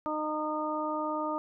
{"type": "harmonic tone", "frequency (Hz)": 306.2, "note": "D#4", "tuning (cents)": -28, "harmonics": [1, 2, 3, 4], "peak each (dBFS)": [-35, -35, -35, -35], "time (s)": [0.06, 1.38], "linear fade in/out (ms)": 0, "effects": []}